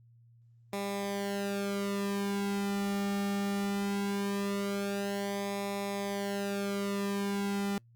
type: tone with flanger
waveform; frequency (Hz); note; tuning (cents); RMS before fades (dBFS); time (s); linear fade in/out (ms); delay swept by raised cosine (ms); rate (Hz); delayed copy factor
sawtooth; 200; G3; +35; -33; 0.73-7.78; 2; 0.66 to 1.96; 0.2; -0.8
effects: added 117 Hz sine -57 dBFS peak until 7.95 s + Opus 48 kbps